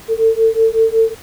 sine beating tone pair, 445.7 / 451.1 Hz, A4 / A4, +22 / +43 cents, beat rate 5.4 Hz, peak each -13 dBFS, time 0.08-1.15 s, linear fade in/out 50 ms, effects pink hiss -39 dBFS RMS until 1.22 s

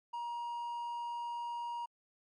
triangle tone, 948 Hz, A#5, 29 cents sharp, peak -35 dBFS, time 0.13-1.86 s, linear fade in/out 10 ms, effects MP3 48 kbps

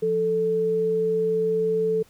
sine tone pair together, 174.61 / 440 Hz, F3 / A4, 0 / 0 cents, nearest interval octave + major third, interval 1600 cents, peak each -31 / -20 dBFS, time 0.02-2.03 s, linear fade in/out 10 ms, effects pink hiss -57 dBFS RMS until 2.09 s

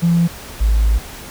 triangle tone pair in turn, 170 / 53.55 Hz, F3 / A1, -46 / -46 cents, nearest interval octave + minor sixth, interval 2000 cents, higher first, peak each -7 dBFS, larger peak neither, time 0.02-0.28 / 0.6-0.99 s, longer second, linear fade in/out 20 ms, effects tanh soft clip ceiling -8 dBFS + pink hiss -34 dBFS RMS until 1.3 s

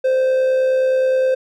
triangle tone with amplitude modulation, 520 Hz, C5, 11 cents flat, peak -10 dBFS, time 0.04-1.35 s, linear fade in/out 10 ms, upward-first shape sine, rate 69.6 Hz, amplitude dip 30%, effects none

